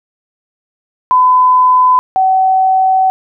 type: tone pair in turn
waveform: sine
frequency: 1009 / 757.8 Hz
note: B5 / F#5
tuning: +37 / +41 cents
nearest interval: perfect fourth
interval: 496 cents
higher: first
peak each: -5 / -7 dBFS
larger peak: first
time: 1.11-1.99 / 2.16-3.1 s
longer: second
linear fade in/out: 0 ms
effects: none